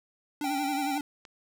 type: tone with vibrato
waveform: square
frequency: 286.5 Hz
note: D4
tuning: 43 cents flat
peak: -31 dBFS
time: 0.41-1.01 s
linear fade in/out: 2 ms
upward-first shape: sine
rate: 11 Hz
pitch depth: 69 cents each way
type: tone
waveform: square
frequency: 784 Hz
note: G5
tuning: in tune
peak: -31 dBFS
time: 0.44-0.98 s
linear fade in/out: 2 ms
type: clicks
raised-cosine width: 0.2 ms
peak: -30 dBFS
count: 2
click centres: 0.579 / 1.252 s
effects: none